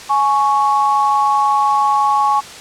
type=tone pair together; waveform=sine; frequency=839 / 1108.7 Hz; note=G#5 / C#6; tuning=+17 / 0 cents; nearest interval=perfect fourth; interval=483 cents; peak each=-14 dBFS; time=0.09-2.41 s; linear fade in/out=20 ms; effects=white hiss -33 dBFS RMS until 2.6 s + low-pass 7000 Hz 12 dB/octave